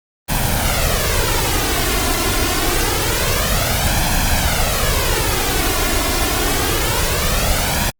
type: noise with flanger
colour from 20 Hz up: pink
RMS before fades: -17 dBFS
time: 0.28-7.91 s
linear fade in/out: 20 ms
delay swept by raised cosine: 1.2 to 2.9 ms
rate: 0.26 Hz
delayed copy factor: +0.6
effects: Opus 24 kbps